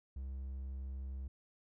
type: tone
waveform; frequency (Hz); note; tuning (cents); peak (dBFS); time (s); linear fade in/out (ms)
triangle; 66.4; C2; +26; -38; 0.16-1.28; 5
effects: none